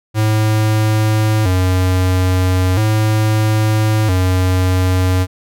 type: tone with vibrato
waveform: square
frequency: 99.9 Hz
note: G2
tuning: 33 cents sharp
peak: -12 dBFS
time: 0.14-5.27 s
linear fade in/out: 50 ms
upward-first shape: square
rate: 0.38 Hz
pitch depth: 140 cents each way
effects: none